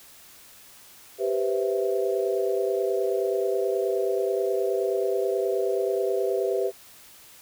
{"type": "chord", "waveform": "sine", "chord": "C major seventh", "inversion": "second", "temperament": "equal", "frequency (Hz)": [392, 493.9, 523.3, 659.3], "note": ["G4", "B4", "C5", "E5"], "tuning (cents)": [0, 0, 0, 0], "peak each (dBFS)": [-25, -28, -31, -31], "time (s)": [1.18, 6.72], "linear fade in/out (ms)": 50, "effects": ["white hiss -50 dBFS RMS until 7.41 s"]}